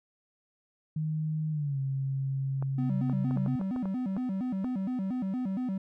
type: tone with pitch glide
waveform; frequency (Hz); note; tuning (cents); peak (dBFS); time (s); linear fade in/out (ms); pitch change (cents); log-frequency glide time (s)
sine; 155.56 to 135.42; D#3 to C#3; 0 to -40; -28; 0.96-3.56; 5; -240; 1.51-1.79
type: clicks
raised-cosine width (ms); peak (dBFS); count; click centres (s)
1; -26; 10; 2.625 / 3.097 / 3.31 / 3.373 / 3.462 / 3.613 / 3.762 / 3.856 / 4.166 / 4.645
type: tone with vibrato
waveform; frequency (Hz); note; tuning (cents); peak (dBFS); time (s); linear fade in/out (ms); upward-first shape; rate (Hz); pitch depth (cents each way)
triangle; 220; A3; 0; -27; 2.78-5.78; 5; square; 4.3; 240
effects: none